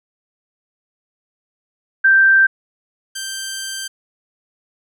sine / 10% pulse tone pair in turn, 1568 / 1568 Hz, G6 / G6, 0 / 0 cents, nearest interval unison, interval 0 cents, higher neither, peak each -8 / -16 dBFS, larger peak first, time 2.04-2.47 / 3.15-3.88 s, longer second, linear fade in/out 10 ms, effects none

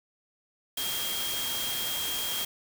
sine tone in noise, 3234 Hz, G#7, 47 cents flat, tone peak -33 dBFS, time 0.77-2.45 s, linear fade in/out 5 ms, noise white, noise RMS -33 dBFS, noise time 0.77-2.45 s, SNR -3 dB, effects none

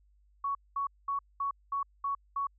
sine tone bursts, 1116 Hz, C#6, 11 cents sharp, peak -29 dBFS, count 7, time 0.44-2.47 s, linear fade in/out 5 ms, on 110 ms, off 210 ms, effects added 50 Hz sine -62 dBFS peak until 2.58 s

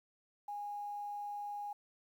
sine tone, 822 Hz, G#5, 18 cents flat, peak -39 dBFS, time 0.48-1.73 s, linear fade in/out 5 ms, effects 11-bit

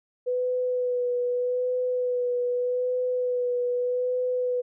sine tone with vibrato, 495.9 Hz, B4, 7 cents sharp, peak -23 dBFS, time 0.26-4.62 s, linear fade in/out 20 ms, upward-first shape sine, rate 0.82 Hz, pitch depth 21 cents each way, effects none

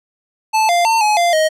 square tone with pitch steps, 874 / 696 / 901 / 846 / 693 / 627 Hz, A5 / F5 / A5 / G#5 / F5 / D#5, -12 / -6 / +41 / +32 / -14 / +13 cents, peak -12 dBFS, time 0.53-1.49 s, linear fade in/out 20 ms, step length 160 ms, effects low-pass 10000 Hz 12 dB/octave

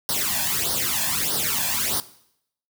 white noise with flanger, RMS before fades -24 dBFS, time 0.09-2 s, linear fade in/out 0 ms, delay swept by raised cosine 0.2 to 1.2 ms, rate 1.6 Hz, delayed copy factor +0.85, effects noise-tail reverb RT60 0.7 s tail -17 dB re dry + high-pass 60 Hz 12 dB/octave

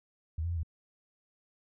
sine tone with pitch steps, 79.4 / 85.2 / 85.8 / 80.2 Hz, D#2 / F2 / F2 / E2, +36 / -42 / -30 / -47 cents, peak -30 dBFS, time 0.38-0.632 s, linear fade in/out 5 ms, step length 63 ms, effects none

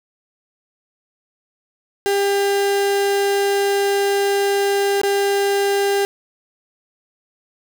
35% pulse tone with dropouts, 399.4 Hz, G4, 32 cents sharp, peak -14 dBFS, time 2.06-6.05 s, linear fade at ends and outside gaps 0 ms, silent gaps 5.015-5.034 s, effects 9-bit

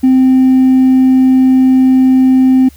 triangle tone with hard clipping, 260 Hz, C4, 11 cents flat, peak -4 dBFS, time 0.03-2.69 s, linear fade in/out 10 ms, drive 2 dB, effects added 70 Hz sine -37 dBFS peak until 2.76 s + white hiss -45 dBFS RMS until 2.76 s

